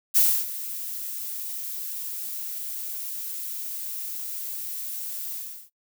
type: noise with ADSR envelope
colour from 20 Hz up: violet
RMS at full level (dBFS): -17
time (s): 0.14-5.7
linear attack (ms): 27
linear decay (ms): 290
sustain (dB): -16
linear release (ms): 360
effects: noise-tail reverb RT60 0.1 s tail -19 dB re dry